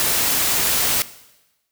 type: noise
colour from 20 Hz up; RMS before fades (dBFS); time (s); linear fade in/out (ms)
white; -19; 0-1.02; 0
effects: noise-tail reverb RT60 1.0 s tail -17 dB re dry